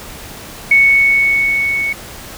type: tone with level ramp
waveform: sine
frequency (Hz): 2217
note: C#7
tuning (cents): 0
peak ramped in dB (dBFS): -5 to -15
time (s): 0.71-1.93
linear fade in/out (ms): 5
effects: pink hiss -32 dBFS RMS until 2.37 s